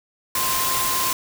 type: tone in noise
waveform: sine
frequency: 1046.5 Hz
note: C6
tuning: in tune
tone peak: -25 dBFS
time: 0.35-1.13 s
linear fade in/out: 2 ms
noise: white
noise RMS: -23 dBFS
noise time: 0.35-1.13 s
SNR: -5 dB
effects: none